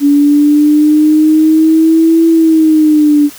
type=linear two-way sweep; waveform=sine; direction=up then down; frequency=284.8 to 330 to 289.7 Hz; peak=-4 dBFS; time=0-3.3 s; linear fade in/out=50 ms; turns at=2.27 s; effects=white hiss -33 dBFS RMS until 3.38 s